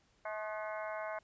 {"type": "harmonic tone with a mistuned harmonic", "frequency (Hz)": 214.5, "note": "A3", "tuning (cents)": -44, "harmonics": [3, 4, 5, 6, 7, 8, 9, 10], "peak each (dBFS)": [-40, -46, -46, -51, -47, -54, -56, -50], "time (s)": [0.25, 1.19], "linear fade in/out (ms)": 5, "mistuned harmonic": 6, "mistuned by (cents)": -66, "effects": ["pink hiss -71 dBFS RMS until 1.23 s", "resampled to 16000 Hz"]}